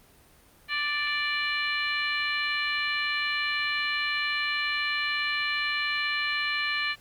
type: harmonic tone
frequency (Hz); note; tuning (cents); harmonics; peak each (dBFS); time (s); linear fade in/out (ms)
587.3; D5; 0; 2 / 3 / 4 / 5 / 6 / 7; -35 / -30 / -30 / -34 / -42 / -36; 0.68-6.96; 50
effects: pink hiss -57 dBFS RMS until 7 s + Opus 32 kbps